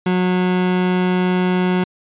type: tone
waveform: 30% pulse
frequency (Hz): 182.3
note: F#3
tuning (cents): -25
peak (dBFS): -12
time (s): 0.06-1.84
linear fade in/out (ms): 5
effects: resampled to 8000 Hz